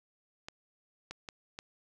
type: clicks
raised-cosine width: 0.2 ms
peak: -24 dBFS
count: 4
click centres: 0.485 / 1.11 / 1.288 / 1.589 s
effects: none